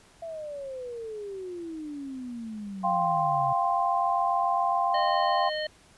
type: exponential sweep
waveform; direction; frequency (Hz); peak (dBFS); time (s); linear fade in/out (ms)
sine; down; 675 to 133.4; -34; 0.22-3.53; 5
type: chord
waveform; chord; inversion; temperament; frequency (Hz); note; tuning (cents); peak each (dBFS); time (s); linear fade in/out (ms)
sine; F suspended second; none; just; 698.5 / 785.8 / 1047.7; F5 / G5 / C6; 0 / +4 / +2; -27; 2.83-5.5; 20
type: harmonic tone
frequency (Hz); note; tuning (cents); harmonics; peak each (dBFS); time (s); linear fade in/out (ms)
614; D#5; -23; 1 / 3 / 5 / 7; -30 / -35 / -37 / -38; 4.94-5.67; 5
effects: pink hiss -57 dBFS RMS until 5.97 s + resampled to 24000 Hz